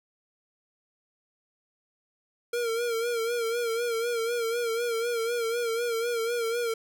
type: tone with vibrato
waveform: square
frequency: 466.2 Hz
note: A#4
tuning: in tune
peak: -27 dBFS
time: 2.53-6.74 s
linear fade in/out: 5 ms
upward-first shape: sine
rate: 4 Hz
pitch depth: 60 cents each way
effects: none